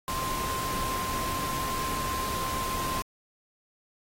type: tone in noise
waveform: sine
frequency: 1046.5 Hz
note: C6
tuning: in tune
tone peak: -31 dBFS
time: 0.08-3.02 s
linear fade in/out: 0 ms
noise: pink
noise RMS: -34 dBFS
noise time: 0.08-3.02 s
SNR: 0 dB
effects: AAC 48 kbps